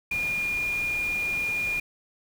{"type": "tone in noise", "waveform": "sine", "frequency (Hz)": 2423, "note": "D#7", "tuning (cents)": -47, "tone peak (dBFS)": -25, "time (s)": [0.11, 1.8], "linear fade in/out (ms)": 5, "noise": "pink", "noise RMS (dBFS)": -40, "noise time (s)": [0.11, 1.8], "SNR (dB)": 12, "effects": []}